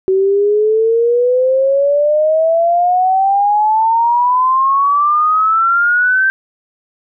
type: exponential sweep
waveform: sine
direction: up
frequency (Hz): 376.2 to 1568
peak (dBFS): -9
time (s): 0.08-6.3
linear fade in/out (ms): 0
effects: none

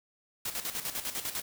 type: noise with tremolo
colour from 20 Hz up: white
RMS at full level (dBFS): -34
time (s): 0.45-1.42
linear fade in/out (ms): 5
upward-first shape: square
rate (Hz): 10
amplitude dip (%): 65
effects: none

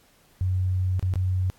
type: tone with dropouts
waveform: sine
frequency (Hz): 92.5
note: F#2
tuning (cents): 0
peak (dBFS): -21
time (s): 0.41-1.5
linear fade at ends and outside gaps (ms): 0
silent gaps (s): 0.995-1.027 / 1.138-1.157
effects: pink hiss -59 dBFS RMS until 1.58 s + AAC 64 kbps

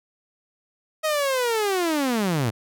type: linear sweep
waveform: sawtooth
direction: down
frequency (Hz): 635 to 102.1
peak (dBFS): -17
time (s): 1.03-2.51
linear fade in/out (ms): 20
effects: none

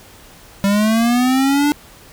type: linear sweep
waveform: square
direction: up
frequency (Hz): 196 to 296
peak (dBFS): -13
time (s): 0.64-1.72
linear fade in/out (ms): 0
effects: pink hiss -43 dBFS RMS until 2.12 s

